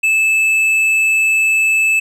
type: tone with tanh clipping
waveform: sine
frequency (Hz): 2620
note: E7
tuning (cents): -11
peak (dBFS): -12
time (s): 0.03-2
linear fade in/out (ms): 10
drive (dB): 7
effects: none